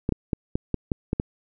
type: clicks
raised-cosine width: 3 ms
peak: -10 dBFS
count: 8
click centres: 0.091 / 0.123 / 0.332 / 0.555 / 0.743 / 0.918 / 1.131 / 1.199 s
effects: none